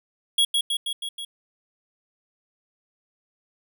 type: tone with echo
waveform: square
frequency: 3322 Hz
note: G#7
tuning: in tune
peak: -17 dBFS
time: 0.38-0.45 s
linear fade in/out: 5 ms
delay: 160 ms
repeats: 5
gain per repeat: -3 dB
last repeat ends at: 1.25 s
effects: none